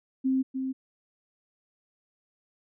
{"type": "tone with echo", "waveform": "sine", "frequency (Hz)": 263.1, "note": "C4", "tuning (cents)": 10, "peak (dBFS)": -22, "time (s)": [0.24, 0.43], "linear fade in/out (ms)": 20, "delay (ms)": 300, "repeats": 1, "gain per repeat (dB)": -6, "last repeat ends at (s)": 0.73, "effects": []}